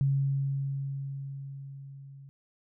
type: tone with level ramp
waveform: sine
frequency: 137.7 Hz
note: C#3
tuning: 11 cents flat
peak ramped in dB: -22 to -46 dBFS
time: 0.01-2.29 s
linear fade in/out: 0 ms
effects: none